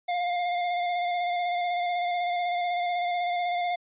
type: tone with vibrato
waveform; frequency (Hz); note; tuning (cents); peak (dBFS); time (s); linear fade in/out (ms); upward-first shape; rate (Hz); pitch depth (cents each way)
square; 706; F5; +19; -26; 0.08-3.76; 10; square; 16; 18
effects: resampled to 8000 Hz